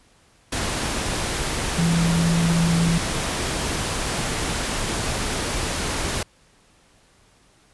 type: tone in noise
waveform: sine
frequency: 167.6 Hz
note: E3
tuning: 29 cents sharp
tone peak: -17 dBFS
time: 1.78-2.98 s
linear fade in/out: 5 ms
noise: pink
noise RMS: -25 dBFS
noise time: 0.52-6.23 s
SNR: +5 dB
effects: pink hiss -57 dBFS RMS until 7.73 s + resampled to 24000 Hz